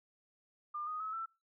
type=tone with pitch steps; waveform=sine; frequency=1200 / 1243 / 1287.6 / 1333.8 Hz; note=D6 / D#6 / E6 / E6; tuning=+37 / -2 / -41 / +20 cents; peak=-37 dBFS; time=0.74-1.26 s; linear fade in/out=10 ms; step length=130 ms; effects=noise-tail reverb RT60 0.3 s tail -26 dB re dry